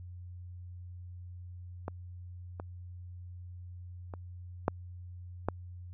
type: clicks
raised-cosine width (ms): 1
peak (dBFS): -22 / -26 / -28 / -12 / -15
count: 5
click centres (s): 1.881 / 2.599 / 4.138 / 4.681 / 5.486
effects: added 89 Hz sine -43 dBFS peak until 5.93 s